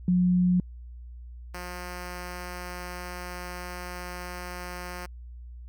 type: tone pair in turn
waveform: sine / 5% pulse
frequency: 180 / 178.45 Hz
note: F#3 / F3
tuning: -47 / +38 cents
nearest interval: unison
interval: 15 cents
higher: first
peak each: -19 / -25 dBFS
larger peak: first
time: 0.08-0.6 / 1.54-5.06 s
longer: second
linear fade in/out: 2 ms
effects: added 60 Hz sine -40 dBFS peak until 5.68 s